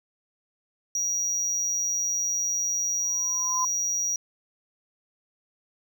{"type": "tone", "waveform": "triangle", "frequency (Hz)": 5760, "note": "F#8", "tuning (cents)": -47, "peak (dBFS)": -23, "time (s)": [0.95, 4.16], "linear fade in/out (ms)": 2}
{"type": "tone with exponential growth", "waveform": "sine", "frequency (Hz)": 1022, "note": "C6", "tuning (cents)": -41, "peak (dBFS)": -23, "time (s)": [3, 3.65], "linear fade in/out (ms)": 5, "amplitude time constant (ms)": 140}
{"effects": []}